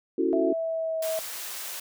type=chord; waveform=sine; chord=F# minor seventh; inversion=second; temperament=just; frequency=277.5 / 333 / 370 / 444 Hz; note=C#4 / E4 / F#4 / A4; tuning=+2 / +18 / 0 / +16 cents; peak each=-29 / -26 / -26 / -30 dBFS; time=0.18-0.53 s; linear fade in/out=5 ms
type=tone with pitch glide; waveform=sine; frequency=659.3 to 642.8 Hz; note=E5 to E5; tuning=0 to -44 cents; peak=-26 dBFS; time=0.33-1.19 s; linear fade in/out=0 ms; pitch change=-44 cents; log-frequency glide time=0.46-1.03 s
type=high-pass noise; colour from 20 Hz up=white; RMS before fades=-36 dBFS; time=1.02-1.8 s; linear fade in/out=5 ms; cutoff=540 Hz; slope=12 dB/octave
effects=none